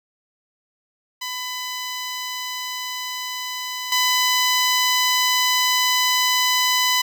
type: tone with level steps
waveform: 10% pulse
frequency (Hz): 1002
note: B5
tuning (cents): +25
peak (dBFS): -18 / -8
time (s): 1.21-7.02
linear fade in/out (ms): 10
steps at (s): 3.92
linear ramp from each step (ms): 2
effects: none